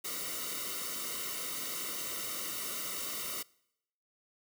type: noise with comb filter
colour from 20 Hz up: white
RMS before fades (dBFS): -38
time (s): 0.04-3.43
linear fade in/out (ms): 10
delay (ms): 1.2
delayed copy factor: -0.95
effects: noise-tail reverb RT60 0.8 s tail -24 dB re dry